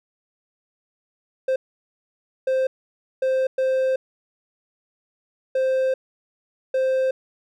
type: tone bursts at uneven times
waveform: triangle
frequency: 523.3 Hz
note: C5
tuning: in tune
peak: -16 dBFS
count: 6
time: 1.48-1.56 / 2.47-2.67 / 3.22-3.47 / 3.58-3.96 / 5.55-5.94 / 6.74-7.11 s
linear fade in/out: 5 ms
effects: none